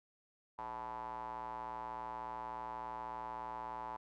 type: tone with band-pass filter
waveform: square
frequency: 58.27 Hz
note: A#1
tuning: in tune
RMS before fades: -44 dBFS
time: 0.58-3.97 s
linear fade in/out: 10 ms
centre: 930 Hz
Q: 9
effects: none